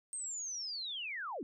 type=linear sweep; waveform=sine; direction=down; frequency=8520 to 220 Hz; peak=-38 dBFS; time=0.13-1.43 s; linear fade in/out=0 ms; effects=none